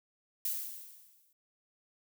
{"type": "noise with exponential decay", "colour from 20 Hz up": "violet", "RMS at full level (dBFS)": -32, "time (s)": [0.45, 1.33], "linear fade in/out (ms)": 2, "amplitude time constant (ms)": 190, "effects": []}